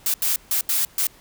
blue noise bursts at uneven times, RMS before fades -21 dBFS, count 5, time 0.06-0.14 / 0.22-0.36 / 0.51-0.61 / 0.69-0.85 / 0.98-1.07 s, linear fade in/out 2 ms, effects pink hiss -51 dBFS RMS until 1.2 s

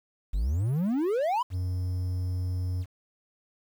triangle exponential sweep, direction up, 44.17 to 1041 Hz, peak -22 dBFS, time 0.33-1.43 s, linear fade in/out 10 ms
triangle tone, 91.2 Hz, F#2, 24 cents flat, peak -25 dBFS, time 1.5-2.86 s, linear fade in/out 50 ms
effects 9-bit

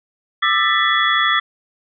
sine tone cluster, 1192 / 1324 / 1773 / 1977 / 3384 Hz, D6 / E6 / A6 / B6 / G#7, +25 / +7 / +13 / +1 / +32 cents, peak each -20 dBFS, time 0.42-1.4 s, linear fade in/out 10 ms, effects none

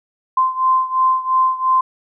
sine beating tone pair, 1038 / 1040.9 Hz, C6 / C6, -14 / -9 cents, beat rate 2.9 Hz, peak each -15 / -18 dBFS, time 0.37-1.81 s, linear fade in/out 5 ms, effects none

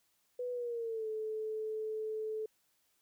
sine tone with pitch glide, 493.9 to 435 Hz, B4 to A4, 0 to -20 cents, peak -35 dBFS, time 0.39-2.46 s, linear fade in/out 5 ms, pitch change -220 cents, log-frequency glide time 0.52-1.08 s, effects white hiss -75 dBFS RMS until 3.01 s

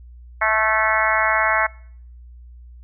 harmonic tone with a mistuned harmonic, 217.9 Hz, A3, 17 cents flat, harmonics 3 / 4 / 5 / 6 / 7 / 8 / 9 / 10, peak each -24 / -24 / -24 / -24 / -24 / -24 / -24 / -24 dBFS, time 0.41-1.67 s, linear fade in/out 10 ms, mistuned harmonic 6, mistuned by +28 cents, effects noise-tail reverb RT60 0.6 s tail -24 dB re dry + added 60 Hz sine -39 dBFS peak until 2.83 s

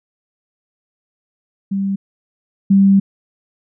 sine tone pair in turn, 196 / 196 Hz, G3 / G3, 0 / 0 cents, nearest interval unison, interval 0 cents, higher neither, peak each -16 / -7 dBFS, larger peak second, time 1.71-1.96 / 2.7-3 s, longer second, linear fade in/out 10 ms, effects none

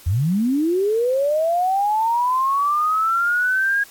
sine linear sweep, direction up, 75.7 to 1645 Hz, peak -16 dBFS, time 0.06-3.84 s, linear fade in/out 10 ms, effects white hiss -45 dBFS RMS until 3.9 s + AAC 64 kbps

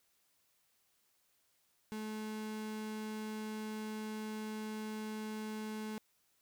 35% pulse tone, 215.8 Hz, A3, 33 cents flat, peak -38 dBFS, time 1.92-5.98 s, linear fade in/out 0 ms, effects white hiss -75 dBFS RMS until 6.41 s

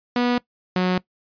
sawtooth tone pair in turn, 244.1 / 182.87 Hz, B3 / F#3, -20 / -20 cents, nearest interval perfect fourth, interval 500 cents, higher first, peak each -14 dBFS, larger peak neither, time 0.16-0.38 / 0.76-0.98 s, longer neither, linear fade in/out 2 ms, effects noise-tail reverb RT60 0.1 s tail -20 dB re dry + resampled to 11025 Hz

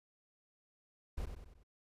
brown noise with echo, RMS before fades -39 dBFS, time 1.17-1.26 s, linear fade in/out 10 ms, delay 94 ms, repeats 4, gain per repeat -6 dB, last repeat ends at 1.636 s, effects resampled to 32000 Hz

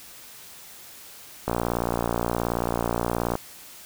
click train, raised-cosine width 1 ms, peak -10 dBFS, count 111, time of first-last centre 1.48-3.354 s, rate 58.7 Hz, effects white hiss -45 dBFS RMS until 3.85 s

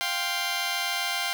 10% pulse chord, F suspended second, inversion none, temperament just, 698.5 / 785.8 / 1047.7 Hz, F5 / G5 / C6, 0 / +4 / +2 cents, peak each -23 / -23 / -25 dBFS, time 0.01-1.33 s, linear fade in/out 0 ms, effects none

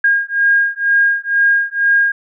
sine beating tone pair, 1622 / 1624.1 Hz, G#6 / G#6, -41 / -39 cents, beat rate 2.1 Hz, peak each -14 dBFS, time 0.04-2.12 s, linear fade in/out 5 ms, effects none

